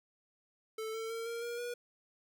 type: tone with pitch steps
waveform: square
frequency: 440 / 448.2 / 456.6 / 465.1 / 473.8 / 482.6 Hz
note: A4 / A4 / A#4 / A#4 / A#4 / B4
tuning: 0 / +32 / -36 / -4 / +28 / -40 cents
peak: -38 dBFS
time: 0.78-1.74 s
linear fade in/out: 5 ms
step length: 160 ms
effects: none